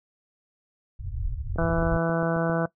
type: low-pass noise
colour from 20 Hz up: pink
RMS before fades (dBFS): -30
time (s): 0.99-1.98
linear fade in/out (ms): 10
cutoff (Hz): 120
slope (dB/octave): 96
type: click train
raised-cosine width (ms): 2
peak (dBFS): -23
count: 8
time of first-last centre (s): 1.56-2.497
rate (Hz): 7.47
type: harmonic tone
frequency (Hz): 165.9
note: E3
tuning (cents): +11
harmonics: 1 / 2 / 3 / 4 / 5 / 6 / 7 / 8 / 9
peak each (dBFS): -26 / -31 / -29 / -28 / -37 / -39 / -37 / -37 / -33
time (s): 1.58-2.66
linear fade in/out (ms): 5
effects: noise-tail reverb RT60 0.1 s tail -19 dB re dry